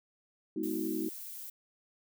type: chord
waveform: sine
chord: G# minor seventh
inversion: none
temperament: equal with one note detuned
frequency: 207.7 / 246.9 / 318.6 / 370 Hz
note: G#3 / B3 / D#4 / F#4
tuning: 0 / 0 / +41 / 0 cents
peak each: -40 / -39 / -34 / -38 dBFS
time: 0.56-1.09 s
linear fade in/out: 5 ms
type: noise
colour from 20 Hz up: violet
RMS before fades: -44 dBFS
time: 0.63-1.5 s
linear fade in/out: 5 ms
effects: none